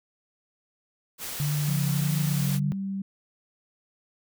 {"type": "noise", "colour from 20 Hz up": "white", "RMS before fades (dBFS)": -35, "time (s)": [1.18, 2.6], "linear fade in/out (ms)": 50}
{"type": "tone with vibrato", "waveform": "sine", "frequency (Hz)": 144.5, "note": "D3", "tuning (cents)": -28, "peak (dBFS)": -24, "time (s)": [1.4, 2.72], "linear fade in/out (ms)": 0, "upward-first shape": "sine", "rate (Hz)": 1.6, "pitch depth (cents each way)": 43}
{"type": "tone with pitch glide", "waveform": "sine", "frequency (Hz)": [174.61, 194.86], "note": ["F3", "G3"], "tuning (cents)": [0, -10], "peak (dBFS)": -28, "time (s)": [1.68, 3.02], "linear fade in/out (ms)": 5, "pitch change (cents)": 190, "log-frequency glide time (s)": [2.28, 2.67]}
{"effects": []}